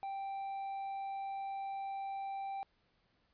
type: tone with hard clipping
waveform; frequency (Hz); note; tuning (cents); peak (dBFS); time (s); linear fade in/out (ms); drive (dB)
triangle; 784; G5; 0; -39; 0.03-2.63; 0; 6
effects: pink hiss -75 dBFS RMS until 3.33 s + resampled to 11025 Hz